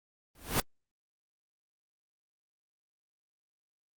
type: noise with exponential growth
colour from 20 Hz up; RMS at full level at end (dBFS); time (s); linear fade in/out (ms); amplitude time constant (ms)
pink; -23; 0.35-0.6; 2; 54
effects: Opus 24 kbps